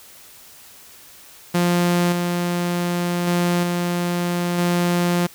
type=tone with level steps; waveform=sawtooth; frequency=175 Hz; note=F3; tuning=4 cents sharp; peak=-12 / -16 / -13 / -16 / -13 dBFS; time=1.54-5.27 s; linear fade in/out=10 ms; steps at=2.12 / 3.27 / 3.63 / 4.58 s; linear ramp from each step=5 ms; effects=white hiss -45 dBFS RMS until 5.34 s